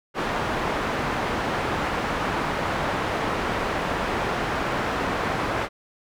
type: low-pass noise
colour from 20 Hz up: white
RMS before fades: -26 dBFS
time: 0.14-5.69 s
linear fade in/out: 50 ms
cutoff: 1300 Hz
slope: 12 dB/octave
effects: none